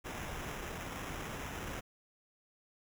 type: noise with sample-and-hold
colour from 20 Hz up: pink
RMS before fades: -42 dBFS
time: 0.04-1.81 s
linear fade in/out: 20 ms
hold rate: 4410 Hz
effects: none